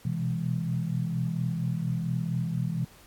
sine tone cluster, 123.2 / 127.5 / 166.3 / 207.4 Hz, B2 / C3 / E3 / G#3, -4 / -44 / +16 / -2 cents, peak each -36 / -31 / -29 / -37 dBFS, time 0.05-2.85 s, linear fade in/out 5 ms, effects pink hiss -55 dBFS RMS until 3.06 s + AAC 64 kbps

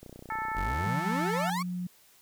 click train, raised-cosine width 2 ms, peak -32 dBFS, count 27, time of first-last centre 0.03-0.874 s, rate 30.8 Hz
harmonic tone, 440 Hz, A4, in tune, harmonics 2 / 3 / 4 / 5, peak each -33 / -36 / -38 / -42 dBFS, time 0.3-1.5 s, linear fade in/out 2 ms
35% pulse exponential sweep, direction up, 39.73 to 1174.7 Hz, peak -29 dBFS, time 0.56-1.63 s, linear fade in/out 10 ms
sine tone with pitch glide, 174.8 to 179.3 Hz, F3 to F3, +2 to +46 cents, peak -31 dBFS, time 0.86-1.87 s, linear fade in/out 5 ms, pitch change +44 cents, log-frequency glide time 1.33-1.57 s
effects white hiss -60 dBFS RMS until 2.21 s

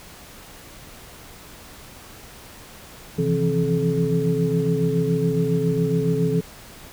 sine tone cluster, 130.3 / 164 / 171.2 / 265.5 / 429.6 Hz, C3 / E3 / F3 / C4 / A4, -7 / -9 / -34 / +25 / -41 cents, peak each -27 / -22 / -26 / -28 / -23 dBFS, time 3.18-6.41 s, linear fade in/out 10 ms, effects pink hiss -43 dBFS RMS until 6.92 s

